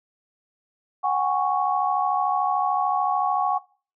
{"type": "chord", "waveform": "sine", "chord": "F# suspended second", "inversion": "none", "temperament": "equal with one note detuned", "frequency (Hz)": [740, 813.5, 1108.7], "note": ["F#5", "G#5", "C#6"], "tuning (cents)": [0, -36, 0], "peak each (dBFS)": -24, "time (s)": [1.03, 3.59], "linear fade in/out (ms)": 20, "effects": ["noise-tail reverb RT60 0.4 s tail -21 dB re dry"]}